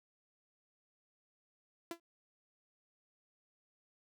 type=tone with exponential decay; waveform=sawtooth; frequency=337.9 Hz; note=E4; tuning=43 cents sharp; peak=-33 dBFS; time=1.91-2 s; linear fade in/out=2 ms; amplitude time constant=18 ms; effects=none